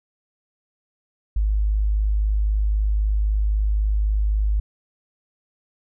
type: tone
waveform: sine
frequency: 51.91 Hz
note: G#1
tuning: in tune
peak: -17 dBFS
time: 1.36-4.6 s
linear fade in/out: 5 ms
effects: none